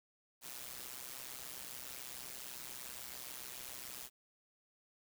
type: noise with amplitude modulation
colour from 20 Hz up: white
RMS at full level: -44 dBFS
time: 0.41-4.1 s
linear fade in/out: 50 ms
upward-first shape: sine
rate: 127 Hz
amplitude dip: 85%
effects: none